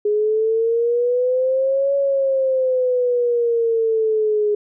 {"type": "exponential two-way sweep", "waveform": "sine", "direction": "up then down", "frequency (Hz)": [414.9, 560, 414.9], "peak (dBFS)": -15, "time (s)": [0.05, 4.55], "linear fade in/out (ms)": 5, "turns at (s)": 1.95, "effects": []}